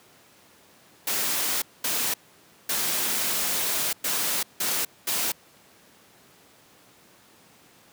white noise bursts at uneven times, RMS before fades -26 dBFS, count 6, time 1.07-1.62 / 1.84-2.14 / 2.69-3.93 / 4.04-4.43 / 4.6-4.85 / 5.07-5.32 s, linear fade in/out 5 ms, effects pink hiss -55 dBFS RMS until 7.92 s + high-pass 150 Hz 12 dB/octave

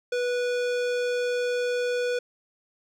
sine tone with hard clipping, 490.4 Hz, B4, 12 cents flat, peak -26 dBFS, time 0.12-2.19 s, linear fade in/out 5 ms, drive 18 dB, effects none

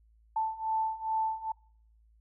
sine beating tone pair, 881 / 883.4 Hz, A5 / A5, +2 / +7 cents, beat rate 2.4 Hz, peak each -33 / -31 dBFS, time 0.36-1.52 s, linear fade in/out 5 ms, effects noise-tail reverb RT60 0.6 s tail -26 dB re dry + added 55 Hz sine -60 dBFS peak until 2.2 s

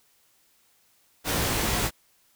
pink noise with comb filter, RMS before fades -26 dBFS, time 1.24-1.91 s, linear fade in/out 50 ms, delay 18 ms, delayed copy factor +0.75, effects white hiss -64 dBFS RMS until 2.35 s

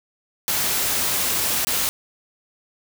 white noise with dropouts, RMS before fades -22 dBFS, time 0.48-1.89 s, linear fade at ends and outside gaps 0 ms, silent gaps 1.648-1.67 s, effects none

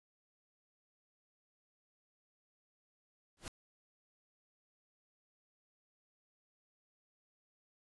pink noise with exponential growth, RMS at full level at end -39 dBFS, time 3.37-3.48 s, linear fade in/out 1 ms, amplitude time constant 23 ms, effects resampled to 24000 Hz

